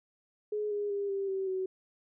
sine tone with pitch steps, 420.8 / 411.4 / 402.3 / 393.3 / 384.5 / 376 Hz, G#4 / G#4 / G4 / G4 / G4 / F#4, +23 / -16 / +45 / +6 / -33 / +28 cents, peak -30 dBFS, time 0.52-1.66 s, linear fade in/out 5 ms, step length 190 ms, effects none

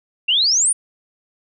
sine exponential sweep, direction up, 2675 to 9900 Hz, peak -13 dBFS, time 0.28-0.73 s, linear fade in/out 10 ms, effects none

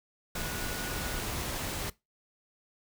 sine tone in noise, 1462 Hz, F#6, 21 cents flat, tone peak -44 dBFS, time 0.35-1.2 s, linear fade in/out 5 ms, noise pink, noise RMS -35 dBFS, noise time 0.35-1.9 s, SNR -12 dB, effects noise-tail reverb RT60 0.2 s tail -20 dB re dry

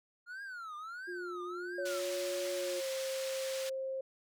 triangle tone with vibrato, 1396.9 Hz, F6, in tune, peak -40 dBFS, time 0.26-2.02 s, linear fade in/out 50 ms, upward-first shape triangle, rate 1.5 Hz, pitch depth 280 cents each way
sine tone, 355.6 Hz, F4, 31 cents sharp, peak -40 dBFS, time 1.07-2.81 s, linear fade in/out 20 ms
sine tone with pitch glide, 558 to 530.7 Hz, C#5 to C5, +11 to +24 cents, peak -35 dBFS, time 1.78-4.01 s, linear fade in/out 5 ms, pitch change -87 cents, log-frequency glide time 2.52-2.9 s
white band-pass noise, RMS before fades -44 dBFS, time 1.85-3.7 s, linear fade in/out 10 ms, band 1200 to 6800 Hz, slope 12 dB/octave
effects none

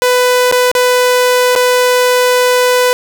sawtooth tone with dropouts, 497.9 Hz, B4, 14 cents sharp, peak -4 dBFS, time 0.02-2.93 s, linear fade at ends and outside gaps 0 ms, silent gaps 0.514-0.524 / 0.715-0.751 / 1.552-1.56 s, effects none

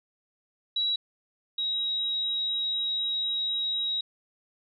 sine tone pair in turn, 3895 / 3826 Hz, B7 / A#7, -25 / +44 cents, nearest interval unison, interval 31 cents, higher first, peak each -24 / -26 dBFS, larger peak first, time 0.76-0.96 / 1.58-4.01 s, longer second, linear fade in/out 5 ms, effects none

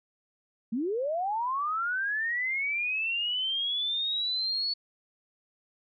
sine linear sweep, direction up, 207.7 to 4444 Hz, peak -27 dBFS, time 0.72-4.74 s, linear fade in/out 10 ms, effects none

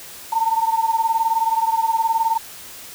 sine beating tone pair, 897 / 916 Hz, A5 / A#5, +33 / -31 cents, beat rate 19 Hz, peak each -18 / -21 dBFS, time 0.32-2.38 s, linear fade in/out 10 ms, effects white hiss -38 dBFS RMS until 2.94 s

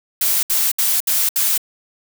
blue noise bursts, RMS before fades -17 dBFS, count 5, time 0.21-1.578 s, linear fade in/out 5 ms, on 220 ms, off 67 ms, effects none

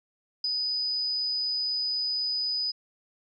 sine tone with ADSR envelope, 4982 Hz, D#8, 1 cent sharp, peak -24 dBFS, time 0.44-2.72 s, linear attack 4 ms, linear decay 22 ms, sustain -2 dB, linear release 18 ms, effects none

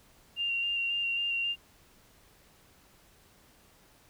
sine tone with vibrato, 2778 Hz, F7, 10 cents flat, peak -28 dBFS, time 0.36-1.56 s, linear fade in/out 50 ms, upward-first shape square, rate 3.7 Hz, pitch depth 13 cents each way, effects pink hiss -61 dBFS RMS until 4.09 s

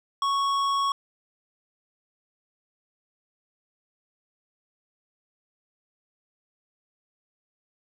sine tone with hard clipping, 1108.7 Hz, C#6, in tune, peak -24 dBFS, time 0.22-0.92 s, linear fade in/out 2 ms, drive 11 dB, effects none

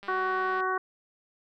click train, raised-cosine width 0.3 ms, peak -30 dBFS, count 116, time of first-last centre 0.03-0.605 s, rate 200 Hz
harmonic tone, 374.2 Hz, F#4, 20 cents sharp, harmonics 1 / 2 / 3 / 4 / 5, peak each -32 / -34 / -29 / -32 / -40 dBFS, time 0.08-0.78 s, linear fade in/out 5 ms
effects none

